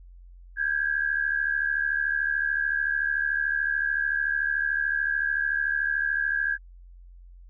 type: tone pair together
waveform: sine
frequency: 1587.6 / 1661.2 Hz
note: G6 / G#6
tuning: +22 / 0 cents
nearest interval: minor second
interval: 78 cents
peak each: -26 dBFS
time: 0.56-6.58 s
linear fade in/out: 50 ms
effects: added 44 Hz sine -45 dBFS peak until 7.49 s